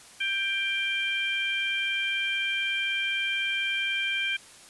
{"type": "harmonic tone", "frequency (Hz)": 789, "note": "G5", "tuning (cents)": 11, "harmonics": [2, 3, 4], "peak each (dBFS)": [-32, -28, -31], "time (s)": [0.2, 4.37], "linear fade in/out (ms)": 10, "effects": ["white hiss -50 dBFS RMS until 4.69 s", "resampled to 24000 Hz"]}